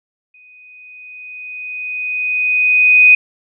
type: tone with exponential growth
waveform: sine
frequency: 2494 Hz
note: D#7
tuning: 3 cents sharp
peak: -3 dBFS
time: 0.34-3.15 s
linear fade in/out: 5 ms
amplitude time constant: 610 ms
effects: none